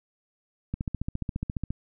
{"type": "click train", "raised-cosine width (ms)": 5, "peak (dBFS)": -17, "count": 15, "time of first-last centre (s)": [0.74, 1.706], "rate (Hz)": 14.5, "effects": []}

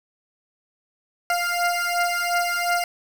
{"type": "beating tone pair", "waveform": "20% pulse", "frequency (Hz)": [698.5, 701.3], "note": ["F5", "F5"], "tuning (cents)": [0, 7], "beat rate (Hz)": 2.8, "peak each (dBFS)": -19, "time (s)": [1.3, 2.84], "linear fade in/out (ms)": 2, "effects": ["7-bit"]}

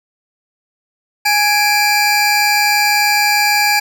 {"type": "tone pair together", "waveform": "25% pulse", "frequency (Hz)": [831.8, 2349], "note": ["G#5", "D7"], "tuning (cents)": [2, 0], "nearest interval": "octave + tritone", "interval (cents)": 1798, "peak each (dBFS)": -10, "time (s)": [1.25, 3.8], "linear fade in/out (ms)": 10, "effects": []}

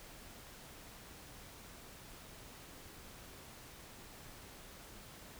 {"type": "silence", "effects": ["pink hiss -54 dBFS RMS until 5.39 s"]}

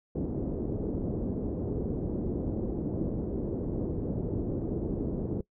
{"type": "low-pass noise", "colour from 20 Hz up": "white", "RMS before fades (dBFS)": -32, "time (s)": [0.15, 5.41], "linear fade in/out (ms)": 5, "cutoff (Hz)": 400, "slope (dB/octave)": 24, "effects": ["noise-tail reverb RT60 0.1 s tail -21 dB re dry"]}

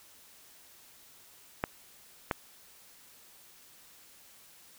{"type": "clicks", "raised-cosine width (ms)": 0.5, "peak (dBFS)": -13, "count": 2, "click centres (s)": [1.639, 2.312], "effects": ["white hiss -57 dBFS RMS until 4.78 s"]}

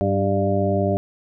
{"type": "harmonic tone with a mistuned harmonic", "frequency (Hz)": 99, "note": "G2", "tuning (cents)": 18, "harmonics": [1, 2, 3, 4, 6, 7], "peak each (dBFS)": [-23, -24, -28, -25, -23, -27], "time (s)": [0.01, 0.97], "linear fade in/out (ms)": 0, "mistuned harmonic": 2, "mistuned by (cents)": -32, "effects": []}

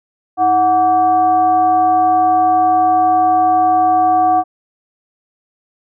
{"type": "tone with frequency modulation", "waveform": "sine", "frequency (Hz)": 737, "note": "F#5", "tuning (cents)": -7, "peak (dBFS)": -9, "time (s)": [0.37, 4.44], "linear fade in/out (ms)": 50, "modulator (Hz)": 416, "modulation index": 0.51, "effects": []}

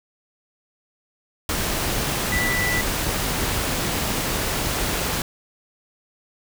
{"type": "tone in noise", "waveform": "sine", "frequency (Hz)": 1976, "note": "B6", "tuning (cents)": 0, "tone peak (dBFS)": -22, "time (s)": [2.32, 2.81], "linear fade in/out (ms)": 2, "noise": "pink", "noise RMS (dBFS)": -24, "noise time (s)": [1.49, 5.22], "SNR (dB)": -1, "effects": []}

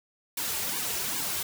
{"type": "noise with flanger", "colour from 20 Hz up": "white", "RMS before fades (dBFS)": -31, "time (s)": [0.37, 1.43], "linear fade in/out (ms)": 5, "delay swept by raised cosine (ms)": [1.5, 4], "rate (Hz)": 2.5, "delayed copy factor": -0.95, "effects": []}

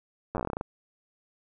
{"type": "slowing click train", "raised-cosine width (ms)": 1, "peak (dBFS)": -17, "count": 13, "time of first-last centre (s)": [0.35, 0.611], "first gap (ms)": 9, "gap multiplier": 1.15, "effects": []}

